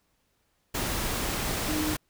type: tone in noise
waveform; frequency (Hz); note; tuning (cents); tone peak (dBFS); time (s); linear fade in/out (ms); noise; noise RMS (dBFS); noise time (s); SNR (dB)
sine; 306.8; D#4; -24; -28; 1.68-1.94; 10; pink; -30; 0.74-1.97; -1
effects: pink hiss -72 dBFS RMS until 2.09 s